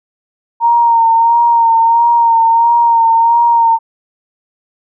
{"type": "tone with vibrato", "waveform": "sine", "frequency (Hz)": 926, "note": "A#5", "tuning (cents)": -12, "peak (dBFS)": -6, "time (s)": [0.6, 3.79], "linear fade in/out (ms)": 50, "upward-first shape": "sine", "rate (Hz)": 1.5, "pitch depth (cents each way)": 31, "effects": []}